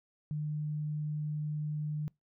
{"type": "tone", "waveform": "sine", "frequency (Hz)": 150.9, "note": "D3", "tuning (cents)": 47, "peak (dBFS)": -32, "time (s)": [0.31, 2.08], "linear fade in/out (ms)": 0, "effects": ["noise-tail reverb RT60 0.2 s tail -25 dB re dry"]}